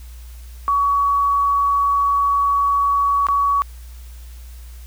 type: tone with dropouts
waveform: sine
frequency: 1128 Hz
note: C#6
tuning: 30 cents sharp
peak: -14 dBFS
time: 0.68-3.62 s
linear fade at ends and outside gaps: 0 ms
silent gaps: 3.268-3.286 s
effects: added 60 Hz sine -34 dBFS peak until 4.86 s + white hiss -49 dBFS RMS until 4.86 s